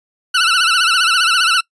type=tone with vibrato; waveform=20% pulse; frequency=1404 Hz; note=F6; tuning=9 cents sharp; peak=-6 dBFS; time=0.34-1.61 s; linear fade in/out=10 ms; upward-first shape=sine; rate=15 Hz; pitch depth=120 cents each way; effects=noise-tail reverb RT60 0.1 s tail -24 dB re dry + resampled to 22050 Hz